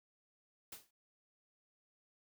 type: noise with exponential decay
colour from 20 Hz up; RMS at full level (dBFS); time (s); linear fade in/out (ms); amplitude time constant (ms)
white; -45; 0.72-0.91; 5; 41
effects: none